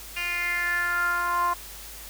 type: tone with band-pass filter sweep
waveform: 10% pulse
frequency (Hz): 349.8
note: F4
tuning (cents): +3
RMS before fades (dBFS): -26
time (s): 0.16-1.54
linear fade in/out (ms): 10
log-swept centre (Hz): 2700 to 970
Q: 5.5
effects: added 50 Hz sine -46 dBFS peak until 2.09 s + white hiss -42 dBFS RMS until 2.09 s